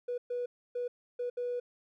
triangle tone bursts at uneven times, 488.5 Hz, B4, 19 cents flat, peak -28 dBFS, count 5, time 0.08-0.18 / 0.3-0.46 / 0.75-0.88 / 1.19-1.3 / 1.37-1.6 s, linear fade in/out 10 ms, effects tanh soft clip ceiling -29 dBFS

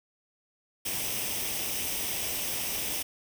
white noise with comb filter, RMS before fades -32 dBFS, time 0.85-3.03 s, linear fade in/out 10 ms, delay 0.35 ms, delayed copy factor +0.55, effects none

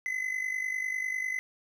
triangle tone with amplitude modulation, 2030 Hz, B6, 47 cents sharp, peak -25 dBFS, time 0.06-1.39 s, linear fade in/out 0 ms, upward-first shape sine, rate 50 Hz, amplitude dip 70%, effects none

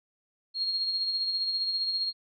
sine tone with tremolo, 4261 Hz, C8, 31 cents sharp, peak -25 dBFS, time 0.54-2.13 s, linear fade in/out 50 ms, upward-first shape sine, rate 15 Hz, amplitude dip 40%, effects none

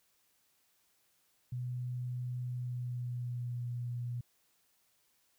sine tone with pitch glide, 124.2 to 121.22 Hz, B2 to B2, +10 to -32 cents, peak -35 dBFS, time 1.52-4.21 s, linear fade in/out 5 ms, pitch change -42 cents, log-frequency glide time 2.47-3.67 s, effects white hiss -73 dBFS RMS until 5.38 s

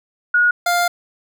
sine / 25% pulse tone pair in turn, 1448 / 700.6 Hz, F#6 / F5, -38 / +5 cents, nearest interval octave + minor second, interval 1257 cents, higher first, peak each -11 dBFS, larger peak neither, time 0.34-0.51 / 0.66-0.88 s, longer second, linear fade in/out 5 ms, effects none

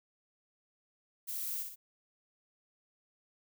violet noise with echo, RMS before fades -39 dBFS, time 1.27-1.64 s, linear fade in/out 20 ms, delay 60 ms, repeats 2, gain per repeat -5 dB, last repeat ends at 1.76 s, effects none

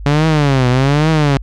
sawtooth tone with vibrato, 140.7 Hz, C#3, 26 cents sharp, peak -6 dBFS, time 0.06-1.37 s, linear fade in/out 0 ms, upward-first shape triangle, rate 1.2 Hz, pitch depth 240 cents each way, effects added 50 Hz sine -25 dBFS peak until 1.42 s + low-pass 5000 Hz 12 dB/octave

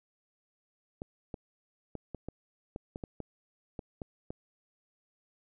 clicks, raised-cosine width 2 ms, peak -25 dBFS, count 12, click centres 1.019 / 1.342 / 1.953 / 2.147 / 2.286 / 2.761 / 2.959 / 3.038 / 3.203 / 3.792 / 4.018 / 4.305 s, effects none

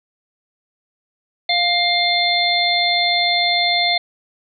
harmonic tone with a mistuned harmonic, 700 Hz, F5, 4 cents sharp, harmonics 1 / 3 / 5 / 6, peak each -20 / -20 / -20 / -20 dBFS, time 1.49-3.98 s, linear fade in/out 5 ms, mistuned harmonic 5, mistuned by +23 cents, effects none

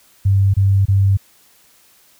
sine tone bursts, 98 Hz, G2, in tune, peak -10 dBFS, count 3, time 0.25-1.172 s, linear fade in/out 10 ms, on 290 ms, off 26 ms, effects white hiss -52 dBFS RMS until 2.19 s

